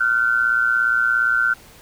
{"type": "tone pair together", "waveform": "sine", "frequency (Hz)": [1396.9, 1514.1], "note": ["F6", "F#6"], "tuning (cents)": [0, 39], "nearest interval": "minor second", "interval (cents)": 139, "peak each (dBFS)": -18, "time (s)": [0, 1.54], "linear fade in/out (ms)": 10, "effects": ["pink hiss -46 dBFS RMS until 1.81 s"]}